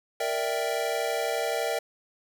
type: chord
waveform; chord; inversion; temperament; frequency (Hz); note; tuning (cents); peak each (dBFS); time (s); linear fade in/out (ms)
square; E half-diminished seventh; second; equal; 466.2 / 587.3 / 659.3 / 784; Bb4 / D5 / E5 / G5; 0 / 0 / 0 / 0; -32 / -33 / -32 / -34; 0.2-1.79; 5
effects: none